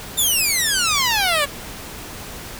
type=exponential sweep; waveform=10% pulse; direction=down; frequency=3677 to 554.4 Hz; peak=-8 dBFS; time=0.17-1.46 s; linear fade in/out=20 ms; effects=pink hiss -34 dBFS RMS until 2.59 s